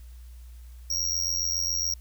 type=tone with amplitude modulation; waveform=square; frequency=5630 Hz; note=F8; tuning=13 cents sharp; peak=-22 dBFS; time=0.9-1.94 s; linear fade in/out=5 ms; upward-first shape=sine; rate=87.2 Hz; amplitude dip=85%; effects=added 60 Hz sine -42 dBFS peak until 2 s + white hiss -61 dBFS RMS until 2 s